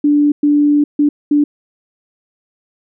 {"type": "tone bursts at uneven times", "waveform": "sine", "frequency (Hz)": 292.7, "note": "D4", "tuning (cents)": -6, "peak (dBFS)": -8, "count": 4, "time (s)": [[0.04, 0.32], [0.43, 0.84], [0.99, 1.09], [1.31, 1.44]], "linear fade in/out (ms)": 5, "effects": []}